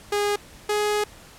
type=tone pair in turn; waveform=sawtooth; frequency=410.7 / 418.1 Hz; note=G#4 / G#4; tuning=-19 / +12 cents; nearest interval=unison; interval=31 cents; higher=second; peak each=-17 dBFS; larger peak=neither; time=0.12-0.36 / 0.69-1.04 s; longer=second; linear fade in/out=5 ms; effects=pink hiss -47 dBFS RMS until 1.38 s + low-pass 12000 Hz 12 dB/octave